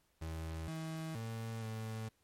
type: tone with pitch steps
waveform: 35% pulse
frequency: 80.7 / 160.3 / 113.2 / 110.8 Hz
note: E2 / E3 / A2 / A2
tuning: -36 / -48 / +50 / +13 cents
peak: -38 dBFS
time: 0.21-2.09 s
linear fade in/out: 10 ms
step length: 470 ms
effects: pink hiss -75 dBFS RMS until 2.23 s + MP3 64 kbps